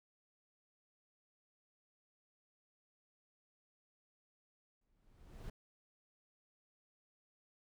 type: noise with exponential growth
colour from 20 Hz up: brown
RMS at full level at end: -44 dBFS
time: 4.81-5.5 s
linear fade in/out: 5 ms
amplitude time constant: 150 ms
effects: none